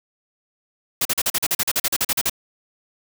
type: noise bursts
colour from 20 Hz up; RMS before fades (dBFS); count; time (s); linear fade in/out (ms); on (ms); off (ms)
white; -20; 16; 1.01-2.297; 5; 42; 41
effects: none